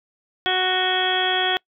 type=harmonic tone with a mistuned harmonic; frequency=370 Hz; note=F#4; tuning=in tune; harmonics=1 / 2 / 3 / 4 / 5 / 6 / 7 / 8 / 9; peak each=-27 / -24 / -33 / -27 / -27 / -34 / -33 / -32 / -23 dBFS; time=0.46-1.57 s; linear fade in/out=0 ms; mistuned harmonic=8; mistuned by=+70 cents; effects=noise-tail reverb RT60 0.1 s tail -25 dB re dry